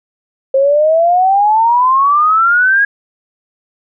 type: exponential sweep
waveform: sine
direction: up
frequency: 530 to 1661.2 Hz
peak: -7 dBFS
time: 0.54-2.85 s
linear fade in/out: 5 ms
effects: none